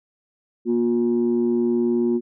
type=tone pair together; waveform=sine; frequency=238 / 357 Hz; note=A#3 / F4; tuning=+36 / +38 cents; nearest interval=perfect fifth; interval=702 cents; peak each=-19 dBFS; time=0.65-2.21 s; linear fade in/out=50 ms; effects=tanh soft clip ceiling -12 dBFS